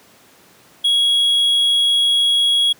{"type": "tone", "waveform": "triangle", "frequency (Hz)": 3322, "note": "G#7", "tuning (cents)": 0, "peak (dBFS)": -11, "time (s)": [0.84, 2.73], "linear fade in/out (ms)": 10, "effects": ["pink hiss -49 dBFS RMS until 2.79 s", "high-pass 150 Hz 12 dB/octave"]}